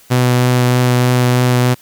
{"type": "tone with vibrato", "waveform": "sawtooth", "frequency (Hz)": 124.5, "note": "B2", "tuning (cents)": 14, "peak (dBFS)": -6, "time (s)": [0.1, 1.75], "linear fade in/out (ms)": 20, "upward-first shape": "triangle", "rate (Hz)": 3.2, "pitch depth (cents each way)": 12, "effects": ["white hiss -46 dBFS RMS until 1.81 s"]}